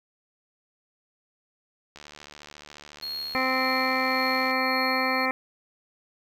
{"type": "click train", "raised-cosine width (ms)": 0.2, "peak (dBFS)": -26, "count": 190, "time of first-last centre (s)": [1.96, 4.511], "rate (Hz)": 74.1}
{"type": "tone with tremolo", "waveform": "triangle", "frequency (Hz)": 4293, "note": "C8", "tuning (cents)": 44, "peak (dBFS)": -29, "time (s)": [3.02, 5.26], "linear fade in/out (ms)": 10, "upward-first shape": "sine", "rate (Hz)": 1.8, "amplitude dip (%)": 40}
{"type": "harmonic tone", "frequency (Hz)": 260, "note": "C4", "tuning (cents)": -11, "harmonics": [1, 2, 3, 4, 5, 7, 8, 9], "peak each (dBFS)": [-31, -31, -31, -31, -31, -31, -31, -31], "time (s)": [3.35, 5.31], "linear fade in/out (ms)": 0}
{"effects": ["9-bit"]}